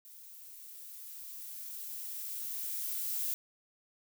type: noise with level ramp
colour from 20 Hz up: violet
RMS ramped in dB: -53 to -34 dBFS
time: 0.05-3.34 s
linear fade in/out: 0 ms
effects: none